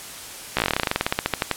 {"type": "slowing click train", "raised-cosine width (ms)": 0.3, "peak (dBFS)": -3, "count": 23, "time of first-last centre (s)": [0.57, 1.513], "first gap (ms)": 15, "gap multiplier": 1.09, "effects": ["white hiss -37 dBFS RMS until 1.56 s", "low-pass 12000 Hz 12 dB/octave"]}